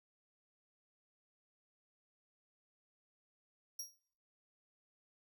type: tone with exponential decay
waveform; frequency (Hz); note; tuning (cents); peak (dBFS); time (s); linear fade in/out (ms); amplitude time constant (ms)
sawtooth; 5640; F8; +16; -36; 3.79-3.98; 5; 40
effects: noise-tail reverb RT60 0.7 s tail -25 dB re dry